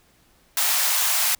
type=high-pass noise; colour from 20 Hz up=white; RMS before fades=-21 dBFS; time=0.57-1.35 s; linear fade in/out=2 ms; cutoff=630 Hz; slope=48 dB/octave; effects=pink hiss -59 dBFS RMS until 1.39 s